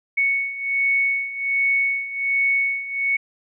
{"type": "beating tone pair", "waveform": "sine", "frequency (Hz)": [2217, 2218.3], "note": ["C#7", "C#7"], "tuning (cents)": [0, 1], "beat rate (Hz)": 1.3, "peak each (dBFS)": [-24, -20], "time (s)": [0.17, 3.17], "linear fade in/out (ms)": 10, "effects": []}